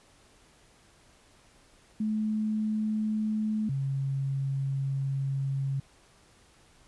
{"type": "tone pair in turn", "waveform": "sine", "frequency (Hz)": [215.4, 136.5], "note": ["A3", "C#3"], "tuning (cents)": [-37, -26], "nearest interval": "minor sixth", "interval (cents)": 789, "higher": "first", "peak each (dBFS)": [-26, -27], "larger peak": "first", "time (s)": [[2, 3.69], [3.69, 5.8]], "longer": "second", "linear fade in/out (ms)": 5, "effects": ["pink hiss -60 dBFS RMS until 6.87 s", "resampled to 24000 Hz"]}